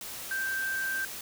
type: tone in noise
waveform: sine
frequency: 1568 Hz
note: G6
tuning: in tune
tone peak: -29 dBFS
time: 0.31-1.05 s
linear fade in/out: 2 ms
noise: white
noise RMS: -40 dBFS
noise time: 0.01-1.21 s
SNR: +8 dB
effects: none

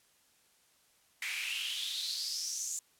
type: noise with high-pass filter sweep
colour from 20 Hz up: pink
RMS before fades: -37 dBFS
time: 1.22-2.79 s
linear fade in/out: 2 ms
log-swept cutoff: 2100 to 7200 Hz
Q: 6.6
effects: white hiss -68 dBFS RMS until 2.99 s + low-pass 12000 Hz 12 dB/octave

